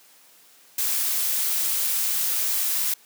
blue noise, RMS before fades -24 dBFS, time 0.78-2.94 s, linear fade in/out 5 ms, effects white hiss -54 dBFS RMS until 3.05 s + high-pass 200 Hz 12 dB/octave

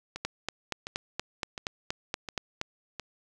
two click trains, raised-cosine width 0.2 ms, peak -19 / -13 dBFS, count 5 / 11, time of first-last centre 0.16-2.997 / 0.25-2.614 s, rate 1.41 / 4.23 Hz, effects none

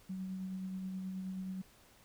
sine tone with tremolo, 188 Hz, F#3, 28 cents sharp, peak -37 dBFS, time 0.09-1.62 s, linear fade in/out 10 ms, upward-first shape sine, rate 9.4 Hz, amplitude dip 25%, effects pink hiss -63 dBFS RMS until 2.04 s

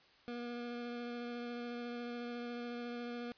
25% pulse tone with vibrato, 239.8 Hz, A#3, 49 cents sharp, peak -37 dBFS, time 0.28-3.32 s, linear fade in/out 0 ms, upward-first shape sine, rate 14 Hz, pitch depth 11 cents each way, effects white hiss -65 dBFS RMS until 3.37 s + resampled to 11025 Hz

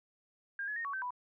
sine tone with pitch steps, 1609 / 1698 / 1848 / 1121 / 1546 / 989 Hz, G6 / G#6 / A#6 / C#6 / G6 / B5, +45 / +38 / -16 / +19 / -24 / +2 cents, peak -35 dBFS, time 0.59-1.106 s, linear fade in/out 2 ms, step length 86 ms, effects none

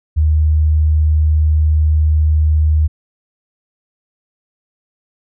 sine tone, 77.1 Hz, D#2, 15 cents flat, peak -9 dBFS, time 0.16-2.88 s, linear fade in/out 20 ms, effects none

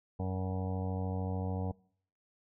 harmonic tone with a mistuned harmonic, 93.5 Hz, F#2, 19 cents sharp, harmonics 1 / 2 / 3 / 5 / 6 / 7 / 8 / 9 / 10, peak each -34 / -38 / -44 / -43 / -48 / -50 / -46 / -50 / -54 dBFS, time 0.19-1.72 s, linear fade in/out 10 ms, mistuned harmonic 10, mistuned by +60 cents, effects noise-tail reverb RT60 0.6 s tail -25 dB re dry

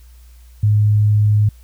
sine tone, 105.2 Hz, G#2, 23 cents sharp, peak -10 dBFS, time 0.63-1.49 s, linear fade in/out 5 ms, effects added 60 Hz sine -40 dBFS peak until 1.63 s + white hiss -55 dBFS RMS until 1.63 s

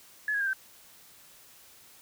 sine tone with pitch steps, 1707 / 1652.7 / 1600.1 / 1549.1 Hz, G#6 / G#6 / G6 / G6, +47 / -9 / +35 / -21 cents, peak -26 dBFS, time 0.28-0.532 s, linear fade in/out 2 ms, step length 63 ms, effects white hiss -55 dBFS RMS until 2.01 s

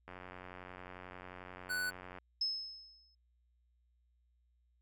click train, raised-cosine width 0.5 ms, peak -33 dBFS, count 193, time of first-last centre 0.08-2.185 s, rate 91.2 Hz
square tone, 1488 Hz, F#6, 9 cents sharp, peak -35 dBFS, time 1.69-1.91 s, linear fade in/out 20 ms
sine tone with exponential decay, 5190 Hz, E8, 28 cents flat, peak -30 dBFS, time 2.41-3.15 s, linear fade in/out 5 ms, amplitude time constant 160 ms
effects added 60 Hz sine -70 dBFS peak until 4.81 s

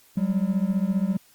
triangle beating tone pair, 185 / 200 Hz, F#3 / G3, 0 / +35 cents, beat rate 15 Hz, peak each -22 dBFS, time 0.17-1.17 s, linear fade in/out 5 ms, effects white hiss -57 dBFS RMS until 1.34 s + Opus 48 kbps

